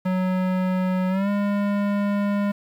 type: tone with pitch glide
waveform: square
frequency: 185 to 202.9 Hz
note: F#3 to G#3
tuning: 0 to -40 cents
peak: -21 dBFS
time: 0.05-2.52 s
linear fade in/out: 10 ms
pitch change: +160 cents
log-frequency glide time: 1.09-1.29 s
effects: low-pass 2000 Hz 12 dB/octave + 8-bit